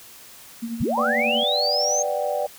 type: tone with tremolo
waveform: sine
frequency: 231.1 Hz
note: A#3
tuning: 15 cents flat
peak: -24 dBFS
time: 0.62-1.44 s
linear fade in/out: 10 ms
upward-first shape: triangle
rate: 11 Hz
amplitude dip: 65%
type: linear sweep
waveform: sine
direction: up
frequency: 41.2 to 6500 Hz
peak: -21 dBFS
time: 0.8-2.03 s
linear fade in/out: 10 ms
type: chord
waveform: sine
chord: G major seventh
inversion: first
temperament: equal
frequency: 493.9 / 587.3 / 740 / 784 Hz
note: B4 / D5 / F#5 / G5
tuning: 0 / 0 / 0 / 0 cents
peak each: -29 / -24 / -30 / -29 dBFS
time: 0.97-2.47 s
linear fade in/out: 10 ms
effects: white hiss -45 dBFS RMS until 2.58 s